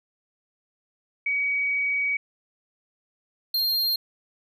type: tone pair in turn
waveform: sine / square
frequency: 2263 / 4203 Hz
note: C#7 / C8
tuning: +35 / +7 cents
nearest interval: major seventh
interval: 1072 cents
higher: second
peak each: -22 dBFS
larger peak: neither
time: 1.26-2.17 / 3.54-3.96 s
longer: first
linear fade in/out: 5 ms
effects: none